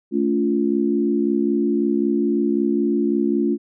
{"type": "chord", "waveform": "sine", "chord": "A augmented", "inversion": "none", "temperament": "equal with one note detuned", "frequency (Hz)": [220, 283.8, 349.2], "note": ["A3", "C#4", "E#4"], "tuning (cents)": [0, 41, 0], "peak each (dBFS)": -21, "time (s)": [0.11, 3.58], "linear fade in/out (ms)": 50, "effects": []}